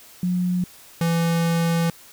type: tone pair in turn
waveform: sine / square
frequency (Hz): 180 / 167.39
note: F#3 / E3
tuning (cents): -47 / +27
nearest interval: minor second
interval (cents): 126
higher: first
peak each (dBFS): -19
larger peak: neither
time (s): 0.23-0.64 / 1.01-1.9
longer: second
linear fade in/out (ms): 2
effects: white hiss -47 dBFS RMS until 2.12 s